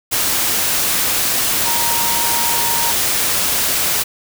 sine tone in noise, 935 Hz, A#5, 5 cents sharp, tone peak -22 dBFS, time 1.65-2.93 s, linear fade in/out 20 ms, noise white, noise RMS -17 dBFS, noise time 0.11-4.04 s, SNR -8 dB, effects none

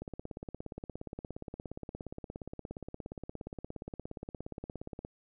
click train, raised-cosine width 2 ms, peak -27 dBFS, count 87, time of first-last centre 0.02-5.049 s, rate 17.1 Hz, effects none

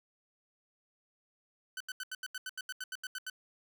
sawtooth tone bursts, 1512 Hz, F#6, 37 cents sharp, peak -34 dBFS, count 14, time 1.77-3.299 s, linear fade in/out 2 ms, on 34 ms, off 81 ms, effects none

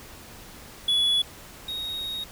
triangle tone pair in turn, 3402 / 3759 Hz, G#7 / A#7, +41 / +14 cents, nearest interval major second, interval 173 cents, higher second, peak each -18 / -28 dBFS, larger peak first, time 0.88-1.22 / 1.68-2.24 s, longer second, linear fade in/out 5 ms, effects pink hiss -45 dBFS RMS until 2.31 s

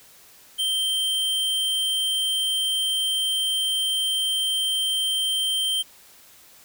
square tone, 3136 Hz, G7, in tune, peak -22 dBFS, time 0.58-5.83 s, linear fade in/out 20 ms, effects white hiss -51 dBFS RMS until 6.64 s

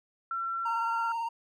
sine tone with pitch glide, 1354 to 1374.5 Hz, E6 to F6, +46 to -28 cents, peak -30 dBFS, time 0.31-1.12 s, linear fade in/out 2 ms, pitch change +26 cents, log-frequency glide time 0.54-0.94 s
triangle tone with vibrato, 921 Hz, A#5, 21 cents flat, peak -28 dBFS, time 0.65-1.29 s, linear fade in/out 10 ms, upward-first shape sine, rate 18 Hz, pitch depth 26 cents each way
effects none

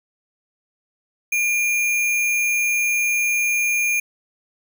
sine tone with sample-and-hold, 2400 Hz, D7, 37 cents sharp, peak -17 dBFS, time 1.32-4 s, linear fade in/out 5 ms, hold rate 8820 Hz, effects none

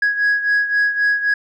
sine beating tone pair, 1661.2 / 1665 Hz, G#6 / G#6, 0 / +4 cents, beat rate 3.8 Hz, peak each -14 / -19 dBFS, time 0.02-1.34 s, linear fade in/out 5 ms, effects tanh soft clip ceiling -11 dBFS

